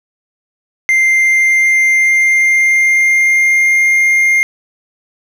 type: tone with pitch glide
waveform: triangle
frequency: 2093 to 2116 Hz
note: C7 to C7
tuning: 0 to +19 cents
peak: -6 dBFS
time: 0.89-4.43 s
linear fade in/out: 0 ms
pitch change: +19 cents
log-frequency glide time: 1.01-3.86 s
effects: none